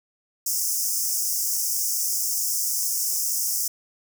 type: high-pass noise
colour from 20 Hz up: pink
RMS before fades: -25 dBFS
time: 0.46-3.68 s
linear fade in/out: 5 ms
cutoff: 5200 Hz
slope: 96 dB/octave
effects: none